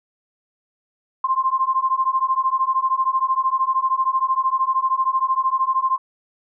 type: beating tone pair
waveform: sine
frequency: 1046.5 / 1059.5 Hz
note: C6 / C6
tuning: 0 / +21 cents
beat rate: 13 Hz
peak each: -20 dBFS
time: 1.24-5.98 s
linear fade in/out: 5 ms
effects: none